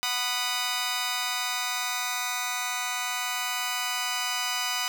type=chord; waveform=10% pulse; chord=B major; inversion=second; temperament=just; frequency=740.8 / 987.8 / 1234.7 Hz; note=F#5 / B5 / D#6; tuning=+2 / 0 / -14 cents; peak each=-24 / -23 / -23 dBFS; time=0.03-4.88 s; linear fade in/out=0 ms; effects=none